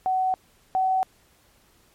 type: tone pair in turn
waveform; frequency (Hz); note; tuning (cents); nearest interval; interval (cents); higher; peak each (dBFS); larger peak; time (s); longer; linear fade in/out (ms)
sine; 750 / 754.8; F#5 / F#5; +23 / +34; unison; 11; second; -20 / -19; second; 0.06-0.34 / 0.75-1.03; neither; 0
effects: pink hiss -60 dBFS RMS until 1.94 s + MP3 64 kbps